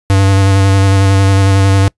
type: tone with vibrato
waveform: square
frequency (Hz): 97.4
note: G2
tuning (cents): -11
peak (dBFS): -7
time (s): 0.1-1.88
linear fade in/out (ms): 0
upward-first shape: square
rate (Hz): 11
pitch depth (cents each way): 16
effects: noise-tail reverb RT60 0.1 s tail -24 dB re dry + resampled to 24000 Hz